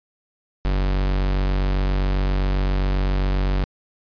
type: tone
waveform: 45% pulse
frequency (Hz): 47.54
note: F#1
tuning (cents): +48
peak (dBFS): -18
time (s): 0.65-3.64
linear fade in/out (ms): 0
effects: resampled to 11025 Hz